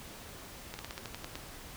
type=slowing click train; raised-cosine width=0.2 ms; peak=-22 dBFS; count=9; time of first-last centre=0.74-1.355 s; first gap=50 ms; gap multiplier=1.12; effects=pink hiss -48 dBFS RMS until 1.76 s